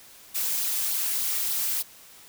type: noise with flanger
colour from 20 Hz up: blue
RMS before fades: -27 dBFS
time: 0.34-1.83 s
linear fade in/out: 20 ms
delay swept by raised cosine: 0.2 to 5.8 ms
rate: 3.4 Hz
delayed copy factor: +0.7
effects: white hiss -50 dBFS RMS until 2.28 s